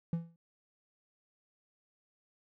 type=tone with exponential decay; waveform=triangle; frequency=167.3 Hz; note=E3; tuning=26 cents sharp; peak=-25 dBFS; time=0.13-0.36 s; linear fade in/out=2 ms; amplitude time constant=48 ms; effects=none